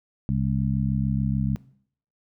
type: harmonic tone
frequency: 66.8 Hz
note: C2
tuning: 36 cents sharp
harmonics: 1 / 2 / 3 / 4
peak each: -30 / -24 / -26 / -36 dBFS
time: 0.29-1.56 s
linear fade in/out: 0 ms
effects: noise-tail reverb RT60 0.6 s tail -20 dB re dry